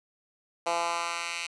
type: tone with high-pass filter sweep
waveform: 10% pulse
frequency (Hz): 170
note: F3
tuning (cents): -46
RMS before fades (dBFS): -31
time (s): 0.66-1.47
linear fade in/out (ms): 10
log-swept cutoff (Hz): 650 to 2400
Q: 1.5
effects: resampled to 22050 Hz + 9-bit